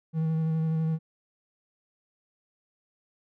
triangle tone with vibrato, 160.1 Hz, D#3, 50 cents sharp, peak -22 dBFS, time 0.13-0.99 s, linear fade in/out 50 ms, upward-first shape square, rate 12 Hz, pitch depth 13 cents each way, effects none

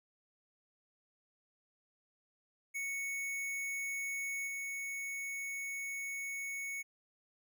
square tone with level steps, 2217 Hz, C#7, in tune, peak -37 / -39 dBFS, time 2.74-6.83 s, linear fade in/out 20 ms, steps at 4.47 s, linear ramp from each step 5 ms, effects none

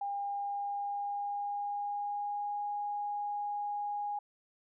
sine tone with pitch glide, 805 to 822.9 Hz, G5 to G#5, +46 to -16 cents, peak -33 dBFS, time 0.01-4.19 s, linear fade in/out 5 ms, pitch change +38 cents, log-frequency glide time 0.12-2.64 s, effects none

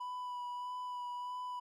triangle tone with vibrato, 987.8 Hz, B5, in tune, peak -37 dBFS, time 0-1.6 s, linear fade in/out 10 ms, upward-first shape sine, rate 1.6 Hz, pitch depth 16 cents each way, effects none

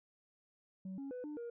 sine tone with pitch steps, 188.9 / 275.4 / 498.5 / 298.5 / 472.5 Hz, F#3 / C#4 / B4 / D4 / A#4, +36 / -11 / +16 / +28 / +23 cents, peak -39 dBFS, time 0.85-1.5 s, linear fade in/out 5 ms, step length 130 ms, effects tanh soft clip ceiling -40 dBFS

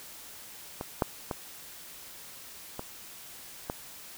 clicks, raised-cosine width 1 ms, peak -20 / -10 / -17 / -21 / -17 dBFS, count 5, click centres 0.811 / 1.022 / 1.312 / 2.794 / 3.699 s, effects white hiss -47 dBFS RMS until 4.17 s

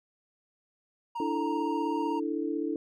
triangle tone with vibrato, 932.3 Hz, A#5, in tune, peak -30 dBFS, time 1.15-2.2 s, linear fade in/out 10 ms, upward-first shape sine, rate 20 Hz, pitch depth 28 cents each way
sine chord, D suspended second, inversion none, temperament equal, 293.7 / 329.6 / 440 Hz, D4 / E4 / A4, 0 / 0 / 0 cents, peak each -32 / -32 / -35 dBFS, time 1.2-2.76 s, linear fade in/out 2 ms
effects none

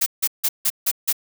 blue noise bursts, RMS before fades -19 dBFS, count 6, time 0.01-1.128 s, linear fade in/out 10 ms, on 53 ms, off 160 ms, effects none

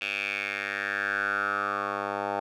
10% pulse tone with band-pass filter sweep, 100 Hz, G2, 35 cents sharp, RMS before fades -30 dBFS, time 0.01-2.4 s, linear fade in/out 5 ms, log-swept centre 2700 to 870 Hz, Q 5.5, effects none

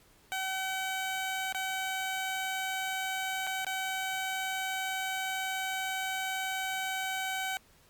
15% pulse tone with dropouts, 761 Hz, F#5, 48 cents sharp, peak -25 dBFS, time 0.32-7.57 s, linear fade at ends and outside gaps 0 ms, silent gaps 1.525-1.547 / 3.468-3.472 / 3.647-3.667 s, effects pink hiss -62 dBFS RMS until 7.89 s + MP3 96 kbps

